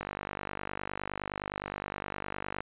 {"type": "click train", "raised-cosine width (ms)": 0.5, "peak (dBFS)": -19, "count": 130, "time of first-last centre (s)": [0.01, 2.606], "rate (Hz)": 49.7, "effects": ["resampled to 8000 Hz"]}